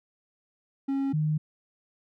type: tone pair in turn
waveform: triangle / sine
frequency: 273.3 / 153.38 Hz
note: C#4 / D#3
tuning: -24 / -24 cents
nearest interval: minor seventh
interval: 1000 cents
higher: first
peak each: -23 dBFS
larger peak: neither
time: 0.88-1.13 / 1.13-1.38 s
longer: neither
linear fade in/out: 10 ms
effects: none